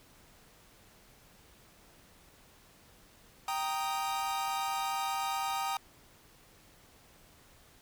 45% pulse chord, Eb major, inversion first, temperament equal, 784 / 932.3 / 1244.5 Hz, G5 / Bb5 / Eb6, 0 / 0 / 0 cents, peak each -35 / -37 / -37 dBFS, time 3.48-5.77 s, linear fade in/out 2 ms, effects pink hiss -60 dBFS RMS until 7.81 s

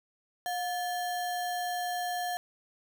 sine tone with sample-and-hold, 716 Hz, F5, 43 cents sharp, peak -30 dBFS, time 0.46-2.37 s, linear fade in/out 0 ms, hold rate 2450 Hz, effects none

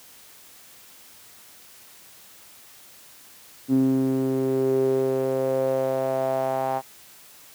sawtooth tone with band-pass filter sweep, 132.2 Hz, C3, 18 cents sharp, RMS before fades -23 dBFS, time 3.68-6.82 s, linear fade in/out 50 ms, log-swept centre 270 to 790 Hz, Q 5.3, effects white hiss -49 dBFS RMS until 7.54 s + high-pass 60 Hz 12 dB/octave

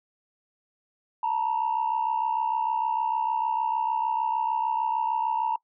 sine tone pair together, 887.4 / 954 Hz, A5 / A#5, +14 / +40 cents, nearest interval minor second, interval 126 cents, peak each -25 dBFS, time 1.23-5.56 s, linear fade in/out 5 ms, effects noise-tail reverb RT60 0.1 s tail -22 dB re dry + tanh soft clip ceiling -18 dBFS

